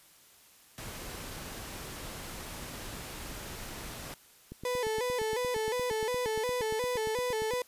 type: noise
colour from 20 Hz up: pink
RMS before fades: -42 dBFS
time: 0.78-4.14 s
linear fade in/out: 0 ms
type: click train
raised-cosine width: 3 ms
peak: -29 dBFS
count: 27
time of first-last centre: 4.52-7.536 s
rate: 8.62 Hz
type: tone with vibrato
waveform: 35% pulse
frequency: 466.2 Hz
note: A#4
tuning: in tune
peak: -28 dBFS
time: 4.65-7.62 s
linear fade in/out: 2 ms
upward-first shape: square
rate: 2.8 Hz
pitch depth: 110 cents each way
effects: white hiss -59 dBFS RMS until 7.67 s + resampled to 32000 Hz

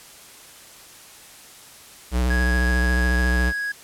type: tone with vibrato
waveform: square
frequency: 61.74 Hz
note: B1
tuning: in tune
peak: -19 dBFS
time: 2.11-3.53 s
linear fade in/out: 50 ms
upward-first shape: sine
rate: 14 Hz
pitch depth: 50 cents each way
type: tone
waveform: triangle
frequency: 1659 Hz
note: G#6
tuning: 2 cents flat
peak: -22 dBFS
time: 2.3-3.72 s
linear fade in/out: 5 ms
effects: white hiss -45 dBFS RMS until 3.83 s + low-pass 12000 Hz 12 dB/octave

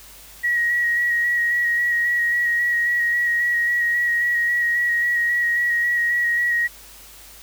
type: tone with vibrato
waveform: sine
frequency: 1905 Hz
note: A#6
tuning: 37 cents sharp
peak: -17 dBFS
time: 0.43-6.68 s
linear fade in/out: 20 ms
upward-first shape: square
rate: 3.7 Hz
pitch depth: 16 cents each way
effects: added 50 Hz sine -50 dBFS peak until 7.42 s + white hiss -44 dBFS RMS until 7.42 s

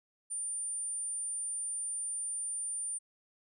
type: tone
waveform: sine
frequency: 9180 Hz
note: D9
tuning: 40 cents flat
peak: -34 dBFS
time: 0.3-2.99 s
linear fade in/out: 20 ms
effects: none

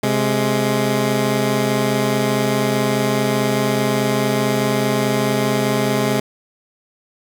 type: tone pair together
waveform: 15% pulse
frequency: 131.6 / 209.8 Hz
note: C3 / G#3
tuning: +10 / +18 cents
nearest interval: minor sixth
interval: 808 cents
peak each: -13 / -12 dBFS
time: 0.03-6.2 s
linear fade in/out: 5 ms
effects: none

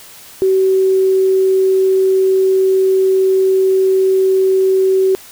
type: tone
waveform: sine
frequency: 380.4 Hz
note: F#4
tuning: 48 cents sharp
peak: -9 dBFS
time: 0.42-5.15 s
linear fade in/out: 0 ms
effects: white hiss -38 dBFS RMS until 5.31 s

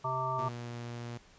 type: harmonic tone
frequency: 129.9 Hz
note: C3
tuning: 12 cents flat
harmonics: 1 / 3 / 5 / 7 / 9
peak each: -38 / -44 / -39 / -35 / -34 dBFS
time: 0.04-0.49 s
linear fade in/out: 10 ms
type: tone with pitch glide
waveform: sawtooth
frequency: 120.1 to 119.06 Hz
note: B2 to A#2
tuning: -48 to +37 cents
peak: -35 dBFS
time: 0.38-1.18 s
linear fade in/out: 10 ms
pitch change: -15 cents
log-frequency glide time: 0.51-0.75 s
effects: pink hiss -60 dBFS RMS until 1.38 s + resampled to 16000 Hz

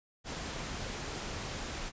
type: noise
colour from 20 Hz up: pink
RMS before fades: -39 dBFS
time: 0.24-1.92 s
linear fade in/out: 50 ms
effects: resampled to 16000 Hz

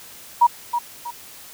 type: tone with echo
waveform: sine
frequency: 954 Hz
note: A#5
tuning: 40 cents sharp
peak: -9 dBFS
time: 0.41-0.47 s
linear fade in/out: 10 ms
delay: 320 ms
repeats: 2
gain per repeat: -9 dB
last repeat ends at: 1.11 s
effects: white hiss -42 dBFS RMS until 1.53 s

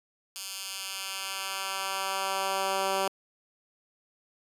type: tone with high-pass filter sweep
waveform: 10% pulse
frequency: 193 Hz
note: G3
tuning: 27 cents flat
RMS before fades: -32 dBFS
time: 0.36-3.08 s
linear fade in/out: 0 ms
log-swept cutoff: 4300 to 420 Hz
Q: 0.78
effects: resampled to 32000 Hz

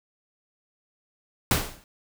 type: noise with exponential decay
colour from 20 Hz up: pink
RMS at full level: -18 dBFS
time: 1.51-1.84 s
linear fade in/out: 1 ms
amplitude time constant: 71 ms
effects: none

